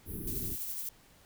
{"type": "band-stop noise", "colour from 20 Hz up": "pink", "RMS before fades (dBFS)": -39, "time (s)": [0.05, 0.57], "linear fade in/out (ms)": 50, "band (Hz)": [430, 10000], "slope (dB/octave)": 96}
{"type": "noise with tremolo", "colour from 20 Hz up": "violet", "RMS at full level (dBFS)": -37, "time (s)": [0.27, 0.89], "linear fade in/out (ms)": 2, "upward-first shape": "sine", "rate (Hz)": 12, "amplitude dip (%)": 30}
{"effects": ["pink hiss -61 dBFS RMS until 1.25 s"]}